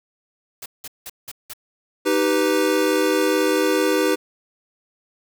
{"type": "noise bursts", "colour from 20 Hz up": "white", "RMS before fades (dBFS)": -34, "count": 5, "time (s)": [0.62, 1.535], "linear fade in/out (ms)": 5, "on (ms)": 39, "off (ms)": 180}
{"type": "chord", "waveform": "square", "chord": "Eb augmented", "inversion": "none", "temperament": "equal with one note detuned", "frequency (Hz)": [311.1, 389.3, 493.9], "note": ["Eb4", "G4", "B4"], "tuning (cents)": [0, -12, 0], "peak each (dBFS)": -22, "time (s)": [2.05, 4.16], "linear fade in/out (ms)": 20}
{"effects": []}